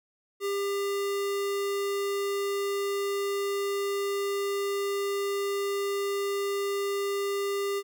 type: tone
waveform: square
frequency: 400 Hz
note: G4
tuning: 35 cents sharp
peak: -28 dBFS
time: 0.4-7.83 s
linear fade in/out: 50 ms
effects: none